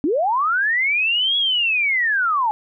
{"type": "linear two-way sweep", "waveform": "sine", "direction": "up then down", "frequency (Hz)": [261.6, 3364, 828], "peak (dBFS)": -16, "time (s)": [0.04, 2.51], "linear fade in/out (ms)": 0, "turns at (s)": 1.37, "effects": []}